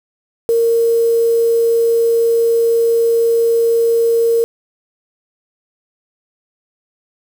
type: tone with quantisation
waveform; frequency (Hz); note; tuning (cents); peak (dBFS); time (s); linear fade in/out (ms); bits
sine; 462; A#4; -16; -10; 0.49-4.44; 0; 5
effects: none